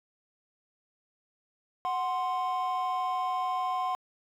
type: tone pair together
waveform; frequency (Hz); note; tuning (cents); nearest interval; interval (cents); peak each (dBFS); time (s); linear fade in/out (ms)
triangle; 740 / 1046.5; F#5 / C6; 0 / 0; tritone; 600; -28 / -28; 1.85-3.95; 0
effects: tanh soft clip ceiling -20 dBFS